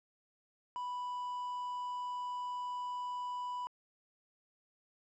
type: tone with quantisation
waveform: triangle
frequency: 987.8 Hz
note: B5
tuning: in tune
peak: -35 dBFS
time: 0.76-3.67 s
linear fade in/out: 0 ms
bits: 10
effects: low-pass 6000 Hz 12 dB/octave